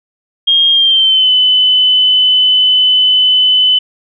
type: tone with pitch glide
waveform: sine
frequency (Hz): 3234 to 3017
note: G#7 to F#7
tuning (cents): -47 to +33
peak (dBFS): -6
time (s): 0.47-3.79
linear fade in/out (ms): 10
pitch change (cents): -120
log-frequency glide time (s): 0.71-1.31
effects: none